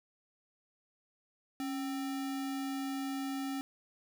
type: tone with sample-and-hold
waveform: sine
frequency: 274 Hz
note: C#4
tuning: 20 cents flat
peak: -34 dBFS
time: 1.6-3.61 s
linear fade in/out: 0 ms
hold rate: 1050 Hz
effects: none